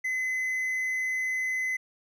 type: tone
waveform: triangle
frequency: 2033 Hz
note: B6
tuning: 50 cents sharp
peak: -25 dBFS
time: 0.04-1.77 s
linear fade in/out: 10 ms
effects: none